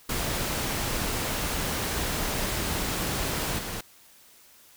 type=noise with level steps; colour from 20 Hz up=pink; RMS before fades=-29 / -34 dBFS; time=0.09-3.81 s; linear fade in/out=5 ms; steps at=3.58 s; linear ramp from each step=10 ms; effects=white hiss -55 dBFS RMS until 4.76 s